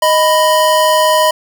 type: tone pair together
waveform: square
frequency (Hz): 622.3 / 991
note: D#5 / B5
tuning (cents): 0 / +6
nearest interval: minor sixth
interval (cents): 806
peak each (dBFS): -12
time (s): 0.02-1.31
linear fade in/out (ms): 5
effects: none